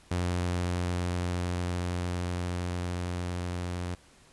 sawtooth tone with level ramp, 88.7 Hz, F2, 27 cents sharp, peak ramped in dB -23 to -28 dBFS, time 0.11-3.95 s, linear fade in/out 5 ms, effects pink hiss -58 dBFS RMS until 4.32 s + resampled to 24000 Hz

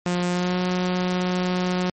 sawtooth tone with pitch glide, 177.5 to 181.44 Hz, F3 to F#3, +28 to -34 cents, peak -17 dBFS, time 0.06-1.9 s, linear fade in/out 2 ms, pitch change +38 cents, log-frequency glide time 0.3-0.59 s, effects MP3 32 kbps

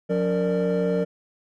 triangle tone cluster, 179.2 / 279.5 / 461.8 / 593 Hz, F3 / C#4 / A#4 / D5, +45 / +14 / -16 / +17 cents, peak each -22 / -30 / -21 / -25 dBFS, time 0.09-1.05 s, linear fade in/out 20 ms, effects tanh soft clip ceiling -12 dBFS

